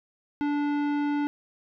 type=tone with tanh clipping; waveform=sine; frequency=291 Hz; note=D4; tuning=16 cents flat; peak=-26 dBFS; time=0.41-1.27 s; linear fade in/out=0 ms; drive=16 dB; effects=none